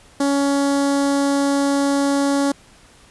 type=tone with notch filter; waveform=sawtooth; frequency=280 Hz; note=C#4; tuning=18 cents sharp; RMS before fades=-18 dBFS; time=0.2-2.52 s; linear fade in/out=5 ms; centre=2500 Hz; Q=0.95; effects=pink hiss -49 dBFS RMS until 3.1 s + resampled to 24000 Hz